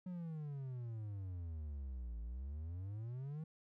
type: exponential two-way sweep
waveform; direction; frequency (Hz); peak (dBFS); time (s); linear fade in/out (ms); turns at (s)
triangle; down then up; 185 to 55 to 161.5; -40; 0.06-3.44; 5; 2.21
effects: none